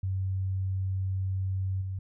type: tone with level steps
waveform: sine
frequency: 95 Hz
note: F#2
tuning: 46 cents sharp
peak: -27 / -31 dBFS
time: 0.03-1.99 s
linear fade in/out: 5 ms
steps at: 1.81 s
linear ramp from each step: 10 ms
effects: none